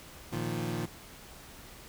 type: chord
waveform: 25% pulse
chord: Bb suspended fourth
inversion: none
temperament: equal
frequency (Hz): 116.54 / 155.56 / 174.61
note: Bb2 / Eb3 / F3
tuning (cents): 0 / 0 / 0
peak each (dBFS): -32 / -33 / -34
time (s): 0.32-0.86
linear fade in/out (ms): 10
effects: pink hiss -50 dBFS RMS until 1.88 s